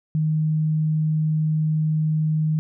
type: tone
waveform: sine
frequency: 155.6 Hz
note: D#3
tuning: in tune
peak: -18 dBFS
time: 0.15-2.59 s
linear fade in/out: 0 ms
effects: none